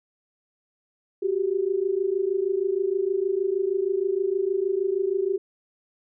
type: tone pair together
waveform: sine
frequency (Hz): 370 / 396.4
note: F#4 / G4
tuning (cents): 0 / +19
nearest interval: minor second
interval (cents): 119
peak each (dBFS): -25 / -24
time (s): 1.22-5.38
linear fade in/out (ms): 10
effects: none

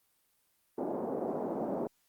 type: band-pass noise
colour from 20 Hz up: pink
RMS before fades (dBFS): -35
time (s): 0.78-1.87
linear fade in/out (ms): 2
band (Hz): 220 to 770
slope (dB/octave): 24
effects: white hiss -73 dBFS RMS until 2.08 s + Opus 32 kbps

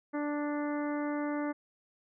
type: harmonic tone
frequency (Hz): 293.7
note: D4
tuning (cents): 0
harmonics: 1 / 2 / 3 / 4 / 5 / 6 / 7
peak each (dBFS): -32 / -38 / -42 / -44 / -46 / -48 / -49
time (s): 0.13-1.53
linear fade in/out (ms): 20
effects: none

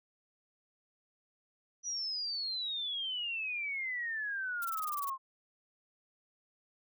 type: exponential sweep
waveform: sine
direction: down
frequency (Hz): 5920 to 1046.5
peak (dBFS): -34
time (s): 1.83-5.18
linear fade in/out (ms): 50
type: noise bursts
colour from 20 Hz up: violet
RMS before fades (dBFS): -41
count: 10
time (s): 4.62-5.097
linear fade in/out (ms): 2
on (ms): 27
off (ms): 23
effects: none

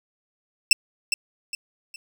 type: tone with echo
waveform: 20% pulse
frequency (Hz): 2667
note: E7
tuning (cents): +20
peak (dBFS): -6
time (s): 0.71-0.73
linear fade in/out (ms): 2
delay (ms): 410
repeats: 3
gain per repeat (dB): -9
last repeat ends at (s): 1.96
effects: none

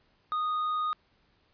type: tone with tanh clipping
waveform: sine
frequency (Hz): 1238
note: D#6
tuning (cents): -9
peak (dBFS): -28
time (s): 0.32-0.93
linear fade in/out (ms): 0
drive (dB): 4
effects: pink hiss -68 dBFS RMS until 1.53 s + resampled to 11025 Hz

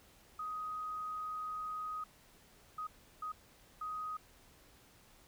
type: tone bursts at uneven times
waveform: sine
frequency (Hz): 1253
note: D#6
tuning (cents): +12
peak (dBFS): -38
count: 4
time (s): 0.39-2.04 / 2.78-2.87 / 3.22-3.32 / 3.81-4.17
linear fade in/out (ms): 5
effects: pink hiss -63 dBFS RMS until 5.27 s

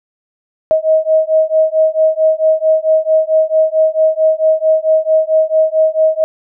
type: beating tone pair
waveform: sine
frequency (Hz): 630 / 634.5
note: D#5 / D#5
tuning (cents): +21 / +34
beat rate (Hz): 4.5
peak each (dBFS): -12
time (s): 0.71-6.24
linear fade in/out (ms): 0
effects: none

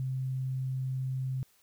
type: tone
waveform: sine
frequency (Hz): 130.81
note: C3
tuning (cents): 0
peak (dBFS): -30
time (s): 0-1.43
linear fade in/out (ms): 0
effects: white hiss -66 dBFS RMS until 1.62 s

